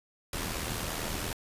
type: noise with amplitude modulation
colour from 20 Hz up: pink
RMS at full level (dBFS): -32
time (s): 0.33-1.33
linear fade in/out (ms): 2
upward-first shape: sine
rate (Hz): 80.3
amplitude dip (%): 55
effects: resampled to 32000 Hz